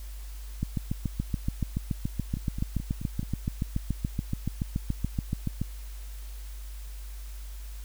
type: two click trains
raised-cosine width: 5 ms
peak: -22 / -15 dBFS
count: 5 / 36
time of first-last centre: 2.37-3.23 / 0.63-5.616 s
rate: 4.65 / 7.02 Hz
effects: added 50 Hz sine -37 dBFS peak until 7.84 s + white hiss -52 dBFS RMS until 7.84 s